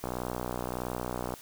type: click train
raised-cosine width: 1 ms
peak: -19 dBFS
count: 81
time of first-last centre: 0.04-1.339 s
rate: 61.6 Hz
effects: white hiss -50 dBFS RMS until 1.41 s